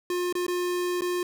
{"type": "tone with dropouts", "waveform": "square", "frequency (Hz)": 356.2, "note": "F4", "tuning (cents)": 34, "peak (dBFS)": -26, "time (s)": [0.1, 1.23], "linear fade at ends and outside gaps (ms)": 2, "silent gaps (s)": [[0.326, 0.352], [0.466, 0.481], [1.009, 1.019]], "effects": []}